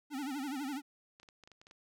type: tone with vibrato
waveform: square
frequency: 277.2 Hz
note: C#4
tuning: in tune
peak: -37 dBFS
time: 0.1-0.82 s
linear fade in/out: 50 ms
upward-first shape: sine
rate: 12 Hz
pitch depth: 140 cents each way
type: clicks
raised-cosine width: 0.2 ms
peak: -39 dBFS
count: 9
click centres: 1.199 / 1.231 / 1.288 / 1.437 / 1.475 / 1.517 / 1.615 / 1.669 / 1.711 s
effects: none